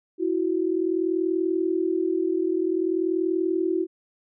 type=tone pair together; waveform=sine; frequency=330.3 / 370.8 Hz; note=E4 / F#4; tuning=+4 / +4 cents; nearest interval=major second; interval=200 cents; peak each=-24 dBFS; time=0.18-3.87 s; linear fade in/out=50 ms; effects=none